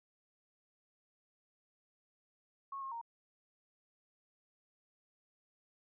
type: tone with pitch steps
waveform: sine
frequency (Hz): 1096 / 1075 / 929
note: C#6 / C6 / A#5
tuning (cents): -20 / +47 / -6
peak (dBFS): -40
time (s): 2.72-3.014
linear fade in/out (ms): 5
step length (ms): 98
effects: none